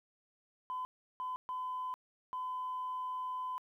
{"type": "tone bursts at uneven times", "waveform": "sine", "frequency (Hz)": 1013, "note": "B5", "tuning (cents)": 44, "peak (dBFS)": -35, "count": 4, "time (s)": [[0.7, 0.85], [1.2, 1.36], [1.49, 1.94], [2.33, 3.58]], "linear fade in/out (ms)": 0, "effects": ["tanh soft clip ceiling -32 dBFS", "12-bit"]}